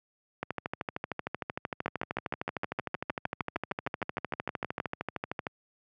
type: two click trains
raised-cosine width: 0.5 ms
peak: -17 / -16 dBFS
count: 67 / 20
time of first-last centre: 0.43-5.468 / 1.86-4.801 s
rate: 13.1 / 6.46 Hz
effects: high-pass 100 Hz 12 dB/octave